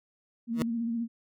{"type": "tone with vibrato", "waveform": "sine", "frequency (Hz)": 231.9, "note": "A#3", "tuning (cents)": -9, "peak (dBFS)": -28, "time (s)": [0.47, 1.08], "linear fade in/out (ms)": 50, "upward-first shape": "sine", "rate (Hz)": 15, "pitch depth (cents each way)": 40}
{"type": "tone with exponential growth", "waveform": "20% pulse", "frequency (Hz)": 159.2, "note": "D#3", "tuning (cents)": 40, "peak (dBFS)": -20, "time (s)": [0.53, 0.62], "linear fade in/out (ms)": 0, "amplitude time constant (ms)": 19}
{"effects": []}